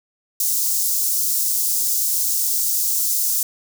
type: high-pass noise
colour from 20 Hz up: white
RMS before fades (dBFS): -20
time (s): 0.4-3.43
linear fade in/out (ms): 2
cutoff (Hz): 5500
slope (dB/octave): 24
effects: none